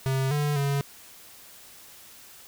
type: tone with pitch steps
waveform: square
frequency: 133.3 / 147 / 140.4 Hz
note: C3 / D3 / C#3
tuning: +33 / +2 / +22 cents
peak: -24 dBFS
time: 0.06-0.81 s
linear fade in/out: 0 ms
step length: 250 ms
effects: white hiss -49 dBFS RMS until 2.47 s